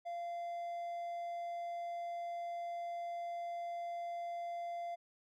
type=tone; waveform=triangle; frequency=690 Hz; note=F5; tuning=21 cents flat; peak=-37 dBFS; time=0.05-4.96 s; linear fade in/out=20 ms; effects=none